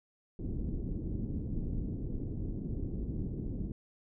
pink low-pass noise, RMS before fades -36 dBFS, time 0.39-3.72 s, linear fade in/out 2 ms, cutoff 330 Hz, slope 24 dB/octave, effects none

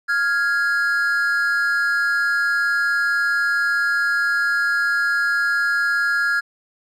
triangle tone pair together, 1400.9 / 1661.2 Hz, F6 / G#6, +5 / 0 cents, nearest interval minor third, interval 295 cents, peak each -18 dBFS, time 0.08-6.41 s, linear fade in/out 20 ms, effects none

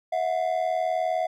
triangle ring-modulated tone, 687 Hz, F5, 29 cents flat, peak -18 dBFS, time 0.12-1.27 s, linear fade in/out 10 ms, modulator 39.9 Hz, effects none

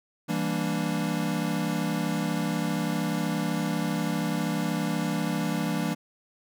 square chord, E half-diminished seventh, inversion none, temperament equal with one note detuned, 164.81 / 197.25 / 233.1 / 293.7 Hz, E3 / G3 / Bb3 / D4, 0 / +11 / 0 / 0 cents, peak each -31 / -32 / -33 / -33 dBFS, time 0.28-5.95 s, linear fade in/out 20 ms, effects none

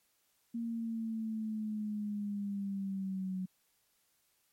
sine linear sweep, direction down, 233.1 to 185 Hz, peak -34 dBFS, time 0.54-3.46 s, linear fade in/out 10 ms, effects white hiss -74 dBFS RMS until 4.52 s + MP3 64 kbps

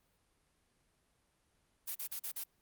blue noise bursts, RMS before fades -40 dBFS, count 5, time 1.87-2.439 s, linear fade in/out 10 ms, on 81 ms, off 41 ms, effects pink hiss -75 dBFS RMS until 2.61 s + Opus 32 kbps

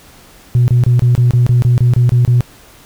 sine tone bursts, 122.1 Hz, B2, 19 cents flat, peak -5 dBFS, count 12, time 0.55-2.407 s, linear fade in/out 0 ms, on 130 ms, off 27 ms, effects tanh soft clip ceiling -4 dBFS + pink hiss -42 dBFS RMS until 2.85 s

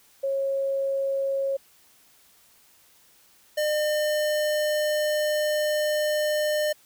sine / square tone pair in turn, 546 / 604.5 Hz, C#5 / D5, -26 / +50 cents, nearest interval major second, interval 176 cents, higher second, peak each -23 dBFS, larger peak neither, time 0.23-1.57 / 3.57-6.73 s, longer second, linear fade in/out 10 ms, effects white hiss -58 dBFS RMS until 6.85 s

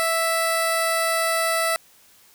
10% pulse tone with notch filter, 659.3 Hz, E5, in tune, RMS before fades -22 dBFS, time 0-1.76 s, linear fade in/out 0 ms, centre 3100 Hz, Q 1.4, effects white hiss -54 dBFS RMS until 2.34 s

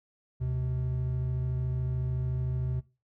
triangle tone pair together, 73.42 / 127.06 Hz, D2 / B2, 0 / +50 cents, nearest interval major sixth, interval 950 cents, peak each -32 / -27 dBFS, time 0.4-2.81 s, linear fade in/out 20 ms, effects noise-tail reverb RT60 0.3 s tail -20 dB re dry

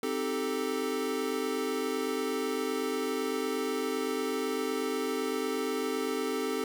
square chord, A half-diminished seventh, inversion first, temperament equal, 261.6 / 311.1 / 392 / 440 Hz, C4 / Eb4 / G4 / A4, 0 / 0 / 0 / 0 cents, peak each -36 / -39 / -36 / -34 dBFS, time 0.03-6.64 s, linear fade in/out 2 ms, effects 10-bit

